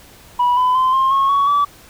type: tone with pitch steps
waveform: sine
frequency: 978 / 1004.9 / 1032.6 / 1061 / 1090.2 / 1120.2 / 1151 Hz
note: B5 / B5 / C6 / C6 / C#6 / C#6 / D6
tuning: -17 / +30 / -23 / +24 / -29 / +18 / -35 cents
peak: -10 dBFS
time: 0.39-1.65 s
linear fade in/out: 10 ms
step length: 180 ms
effects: tanh soft clip ceiling -10 dBFS + pink hiss -44 dBFS RMS until 1.89 s